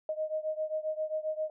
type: beating tone pair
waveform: sine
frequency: 620 / 627.5 Hz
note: D#5 / D#5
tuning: -6 / +15 cents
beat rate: 7.5 Hz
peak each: -33 / -35 dBFS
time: 0.09-1.5 s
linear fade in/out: 2 ms
effects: none